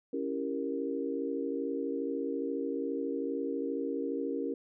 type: chord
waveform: sine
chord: C# diminished seventh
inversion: none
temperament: equal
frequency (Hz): 277.2 / 329.6 / 392 / 466.2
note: C#4 / E4 / G4 / Bb4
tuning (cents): 0 / 0 / 0 / 0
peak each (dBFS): -35 / -39 / -38 / -36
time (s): 0.13-4.54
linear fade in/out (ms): 5
effects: none